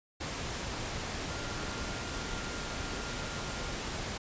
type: tone in noise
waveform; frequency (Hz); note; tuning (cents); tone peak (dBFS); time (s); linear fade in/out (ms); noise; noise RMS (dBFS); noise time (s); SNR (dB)
sine; 1400; F6; +4; -47; 1.28-3.74; 10; pink; -37; 0.2-4.18; -13
effects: resampled to 16000 Hz